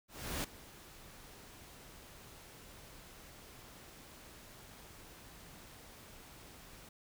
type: noise with ADSR envelope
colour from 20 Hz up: pink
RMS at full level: -37 dBFS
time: 0.08-6.89 s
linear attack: 360 ms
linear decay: 7 ms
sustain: -18 dB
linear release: 4 ms
effects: none